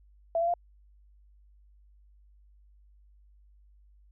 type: tone with pitch steps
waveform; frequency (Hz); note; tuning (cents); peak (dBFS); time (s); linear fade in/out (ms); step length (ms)
sine; 666 / 680.8 / 695.9; E5 / F5 / F5; +18 / -44 / -6; -24; 0.35-0.539; 2; 63
effects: added 50 Hz sine -56 dBFS peak until 4.11 s